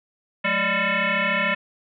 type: tone with frequency modulation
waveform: sine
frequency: 215.8 Hz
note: A3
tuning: 33 cents flat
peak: -19 dBFS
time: 0.44-1.55 s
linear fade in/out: 10 ms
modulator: 398 Hz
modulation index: 6.3
effects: none